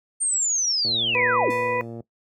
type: linear sweep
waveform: sine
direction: down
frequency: 8830 to 174.61 Hz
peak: -20 dBFS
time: 0.2-1.51 s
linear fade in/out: 20 ms
type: click train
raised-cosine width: 2 ms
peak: -23 dBFS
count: 135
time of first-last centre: 0.85-2.005 s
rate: 116 Hz
type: harmonic tone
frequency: 494.2 Hz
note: B4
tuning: 1 cent sharp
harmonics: 1 / 2 / 4 / 5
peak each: -24 / -27 / -30 / -31 dBFS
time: 1.15-1.81 s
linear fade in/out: 0 ms
type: tone with exponential decay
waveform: 5% pulse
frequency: 880 Hz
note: A5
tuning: in tune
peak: -28 dBFS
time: 1.5-2.01 s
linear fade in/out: 5 ms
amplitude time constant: 110 ms
effects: noise-tail reverb RT60 0.1 s tail -19 dB re dry + high-pass 100 Hz 12 dB/octave